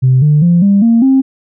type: tone with pitch steps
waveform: sine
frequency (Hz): 129.4 / 149.5 / 172.73 / 199.56 / 230.6 / 266.4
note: C3 / D3 / F3 / G3 / A#3 / C4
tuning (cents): -19 / +31 / -19 / +31 / -19 / +31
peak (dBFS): -4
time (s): 0.02-1.22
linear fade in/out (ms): 20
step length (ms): 200
effects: tanh soft clip ceiling -1 dBFS